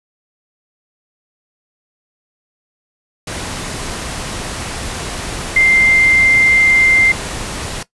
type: tone in noise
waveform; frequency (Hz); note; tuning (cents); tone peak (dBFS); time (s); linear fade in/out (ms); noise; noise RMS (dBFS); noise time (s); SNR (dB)
sine; 2093; C7; 0; -8; 5.56-7.12; 5; pink; -24; 3.27-7.83; +13
effects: noise-tail reverb RT60 0.1 s tail -17 dB re dry + resampled to 24000 Hz